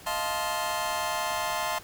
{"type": "chord", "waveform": "sawtooth", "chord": "F dominant seventh", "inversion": "third", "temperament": "just", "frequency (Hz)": [628.6, 698.5, 873.1, 1047.7], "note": ["Eb5", "F5", "A5", "C6"], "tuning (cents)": [18, 0, -14, 2], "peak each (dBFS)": [-31, -30, -29, -28], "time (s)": [0.06, 1.79], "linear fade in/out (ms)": 10, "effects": ["pink hiss -48 dBFS RMS until 1.83 s"]}